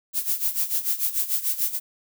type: noise with tremolo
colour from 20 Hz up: violet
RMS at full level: -22 dBFS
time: 0.13-1.8 s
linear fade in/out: 50 ms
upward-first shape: sine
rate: 6.8 Hz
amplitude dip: 80%
effects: none